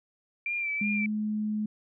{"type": "tone with vibrato", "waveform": "sine", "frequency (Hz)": 2355, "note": "D7", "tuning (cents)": 4, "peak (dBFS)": -28, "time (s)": [0.46, 1.06], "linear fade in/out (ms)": 2, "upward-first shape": "sine", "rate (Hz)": 2.8, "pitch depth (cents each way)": 41}
{"type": "tone with pitch glide", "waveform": "sine", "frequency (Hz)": [207.7, 212.9], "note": ["G#3", "G#3"], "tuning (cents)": [0, 43], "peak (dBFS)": -27, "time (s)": [0.81, 1.66], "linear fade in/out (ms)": 5, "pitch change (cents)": 43, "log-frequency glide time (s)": [0.99, 1.06]}
{"effects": []}